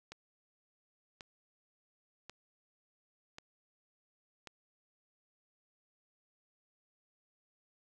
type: click train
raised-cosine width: 0.2 ms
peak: -29 dBFS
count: 5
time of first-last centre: 0.12-4.473 s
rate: 0.919 Hz
effects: none